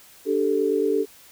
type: chord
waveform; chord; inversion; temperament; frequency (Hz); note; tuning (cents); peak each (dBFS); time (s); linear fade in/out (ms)
sine; D suspended fourth; none; just; 293.7 / 391.6 / 440.5; D4 / G4 / A4; 0 / -2 / +2; -26 / -23 / -22; 0.25-1.06; 50
effects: white hiss -50 dBFS RMS until 1.31 s